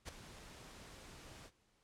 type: noise with ADSR envelope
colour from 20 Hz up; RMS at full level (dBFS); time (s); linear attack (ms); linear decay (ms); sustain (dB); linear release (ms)
pink; -43; 0.05-1.51; 36; 7; -12; 52
effects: pink hiss -75 dBFS RMS until 1.83 s + low-pass 9000 Hz 12 dB/octave